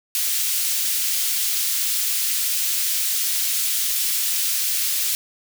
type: high-pass noise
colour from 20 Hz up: white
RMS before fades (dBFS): -22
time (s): 0.15-5.15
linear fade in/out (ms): 0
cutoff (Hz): 2800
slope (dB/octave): 12
effects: none